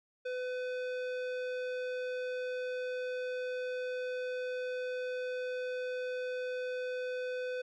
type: tone with low-pass filter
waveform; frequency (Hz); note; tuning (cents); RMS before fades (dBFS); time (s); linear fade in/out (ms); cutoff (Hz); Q
square; 503; B4; +32; -37; 0.25-7.62; 10; 3100; 0.76
effects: none